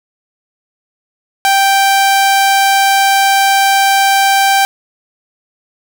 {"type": "tone", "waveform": "sawtooth", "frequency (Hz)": 784, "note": "G5", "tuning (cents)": 0, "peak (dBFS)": -4, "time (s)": [1.45, 4.65], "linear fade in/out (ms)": 0, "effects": []}